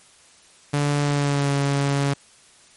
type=tone with pitch glide; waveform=sawtooth; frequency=144.8 to 140.43 Hz; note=D3 to C#3; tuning=-24 to +23 cents; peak=-15 dBFS; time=0.73-2.14 s; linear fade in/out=10 ms; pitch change=-53 cents; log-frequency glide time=1.04-1.53 s; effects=white hiss -52 dBFS RMS until 2.76 s + MP3 48 kbps